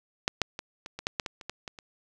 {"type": "clicks", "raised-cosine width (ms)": 0.2, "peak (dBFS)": [-7, -6, -18, -22, -20, -10, -10, -16, -26, -17, -20, -27], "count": 12, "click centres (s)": [0.279, 0.417, 0.591, 0.861, 0.99, 1.069, 1.198, 1.262, 1.412, 1.496, 1.678, 1.788], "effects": []}